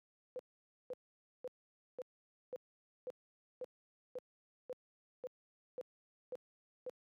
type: tone bursts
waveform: sine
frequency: 504 Hz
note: B4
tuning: 35 cents sharp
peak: -40 dBFS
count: 13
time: 0.36-6.896 s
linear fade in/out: 0 ms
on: 32 ms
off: 510 ms
effects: high-pass 150 Hz 12 dB/octave